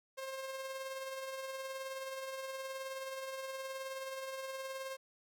sawtooth tone with tremolo, 532 Hz, C5, 29 cents sharp, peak -35 dBFS, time 0.17-4.97 s, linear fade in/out 20 ms, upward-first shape triangle, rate 19 Hz, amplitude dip 45%, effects none

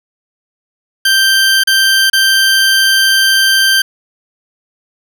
20% pulse tone with dropouts, 1568 Hz, G6, in tune, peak -3 dBFS, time 1.05-3.82 s, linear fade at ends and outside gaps 5 ms, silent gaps 1.637-1.672 / 2.1-2.131 s, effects none

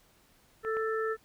harmonic tone, 441.8 Hz, A4, 7 cents sharp, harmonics 1 / 3 / 4, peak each -30 / -35 / -38 dBFS, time 0.63-1.17 s, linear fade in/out 50 ms
clicks, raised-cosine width 0.5 ms, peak -28 dBFS, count 2, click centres 0.649 / 0.769 s
effects pink hiss -64 dBFS RMS until 1.24 s

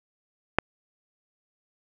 click, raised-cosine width 0.5 ms, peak -3 dBFS, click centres 0.586 s, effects none

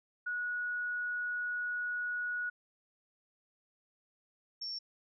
sine tone pair in turn, 1460 / 5457 Hz, F#6 / F8, -24 / -41 cents, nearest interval octave + major seventh, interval 2283 cents, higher second, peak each -33 / -37 dBFS, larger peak first, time 0.26-2.5 / 4.61-4.79 s, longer first, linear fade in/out 10 ms, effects none

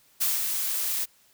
blue noise with ADSR envelope, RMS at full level -24 dBFS, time 0.2-1.06 s, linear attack 19 ms, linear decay 190 ms, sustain -4 dB, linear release 26 ms, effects white hiss -61 dBFS RMS until 1.33 s

